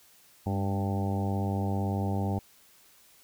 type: harmonic tone with a mistuned harmonic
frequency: 98 Hz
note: G2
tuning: in tune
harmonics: 1 / 2 / 3 / 4 / 5 / 6 / 7 / 8 / 9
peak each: -29 / -32 / -38 / -40 / -42 / -43 / -43 / -38 / -44 dBFS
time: 0.46-2.39 s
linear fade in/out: 5 ms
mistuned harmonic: 2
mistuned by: +41 cents
effects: white hiss -59 dBFS RMS until 3.23 s